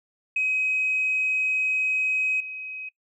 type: tone with level steps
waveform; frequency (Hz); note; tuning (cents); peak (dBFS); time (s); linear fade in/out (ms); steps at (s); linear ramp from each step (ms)
sine; 2532; D#7; +30; -20 / -32; 0.36-2.89; 5; 2.4; 5
effects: noise-tail reverb RT60 0.1 s tail -23 dB re dry + tanh soft clip ceiling -16 dBFS